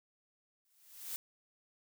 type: noise with exponential growth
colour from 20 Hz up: blue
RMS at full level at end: -38 dBFS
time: 0.65-1.16 s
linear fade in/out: 0 ms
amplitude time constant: 110 ms
effects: none